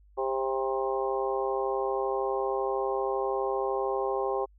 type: harmonic tone with a mistuned harmonic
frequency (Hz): 132.7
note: C3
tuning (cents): +25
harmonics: 3 / 4 / 5 / 6 / 7 / 8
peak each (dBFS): -30 / -32 / -40 / -33 / -40 / -36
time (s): 0.17-4.46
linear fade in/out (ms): 20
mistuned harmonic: 7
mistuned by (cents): +20
effects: added 50 Hz sine -55 dBFS peak until 4.58 s